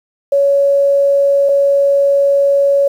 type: tone pair in turn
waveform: sine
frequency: 560 / 560 Hz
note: C#5 / C#5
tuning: +18 / +18 cents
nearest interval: unison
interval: 0 cents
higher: neither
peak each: -8 dBFS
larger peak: neither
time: 0.32-1.49 / 1.49-2.88 s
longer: second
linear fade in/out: 5 ms
effects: 7-bit